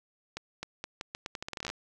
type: accelerating click train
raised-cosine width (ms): 0.2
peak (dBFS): -19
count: 18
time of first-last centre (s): 0.37-1.7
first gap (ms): 260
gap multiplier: 0.81
effects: none